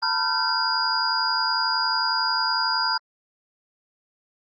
sine tone cluster, 901 / 992 / 1385 / 1533 / 4870 Hz, A5 / B5 / F6 / G6 / D#8, +41 / +7 / -15 / -39 / -38 cents, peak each -28 / -28 / -28 / -30 / -24 dBFS, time 0.02-2.98 s, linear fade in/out 10 ms, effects Opus 24 kbps

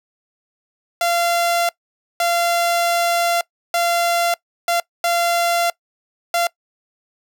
sawtooth tone bursts at uneven times, 688 Hz, F5, 26 cents flat, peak -12 dBFS, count 6, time 1.01-1.69 / 2.2-3.41 / 3.74-4.34 / 4.68-4.8 / 5.04-5.7 / 6.34-6.47 s, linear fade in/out 2 ms, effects noise-tail reverb RT60 0.1 s tail -22 dB re dry

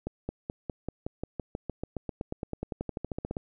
accelerating click train, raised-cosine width 2 ms, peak -19 dBFS, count 28, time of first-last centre 0.07-3.368 s, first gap 220 ms, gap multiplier 0.95, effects none

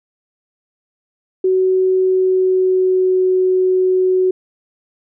sine tone with pitch glide, 374.2 to 371.2 Hz, F#4 to F#4, +20 to +6 cents, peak -11 dBFS, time 1.44-4.31 s, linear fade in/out 5 ms, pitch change -14 cents, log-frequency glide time 2-3.24 s, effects none

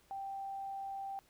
sine tone, 784 Hz, G5, in tune, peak -39 dBFS, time 0.11-1.19 s, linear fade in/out 0 ms, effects pink hiss -68 dBFS RMS until 1.29 s

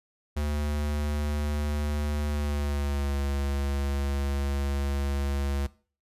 square tone with pitch glide, 73.9 to 69.91 Hz, D2 to C#2, +11 to +15 cents, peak -27 dBFS, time 0.36-5.67 s, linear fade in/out 10 ms, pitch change -96 cents, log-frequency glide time 2.28-3.17 s, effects noise-tail reverb RT60 0.4 s tail -19 dB re dry + resampled to 32000 Hz

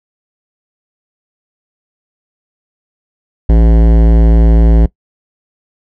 sine tone with hard clipping, 56 Hz, A1, 31 cents sharp, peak -6 dBFS, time 3.49-4.86 s, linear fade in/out 5 ms, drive 17 dB, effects noise-tail reverb RT60 0.1 s tail -20 dB re dry

